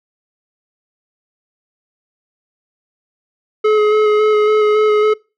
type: tone with vibrato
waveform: square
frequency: 425.6 Hz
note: G#4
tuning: 42 cents sharp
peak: -10 dBFS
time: 3.64-5.14 s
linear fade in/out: 10 ms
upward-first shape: square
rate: 3.6 Hz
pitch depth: 12 cents each way
effects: noise-tail reverb RT60 0.3 s tail -24 dB re dry + low-pass 2000 Hz 12 dB/octave